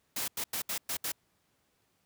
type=noise bursts at uneven times; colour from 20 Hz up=white; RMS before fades=-34 dBFS; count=6; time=0.16-0.28 / 0.37-0.44 / 0.53-0.62 / 0.69-0.78 / 0.89-0.97 / 1.04-1.12 s; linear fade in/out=5 ms; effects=pink hiss -73 dBFS RMS until 2.05 s + high-pass 80 Hz 12 dB/octave